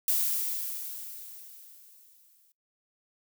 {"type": "noise with exponential decay", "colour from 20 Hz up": "violet", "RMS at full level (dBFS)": -25, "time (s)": [0.08, 2.52], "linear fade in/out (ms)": 1, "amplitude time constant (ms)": 530, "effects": ["noise-tail reverb RT60 0.2 s tail -26 dB re dry"]}